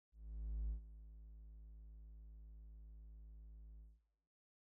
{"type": "tone with ADSR envelope", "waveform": "triangle", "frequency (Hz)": 53.7, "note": "A1", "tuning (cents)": -41, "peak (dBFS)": -35, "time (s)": [0.12, 4], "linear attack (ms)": 580, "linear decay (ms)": 100, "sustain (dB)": -17, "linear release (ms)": 200, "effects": ["noise-tail reverb RT60 0.9 s tail -20 dB re dry", "tanh soft clip ceiling -33 dBFS"]}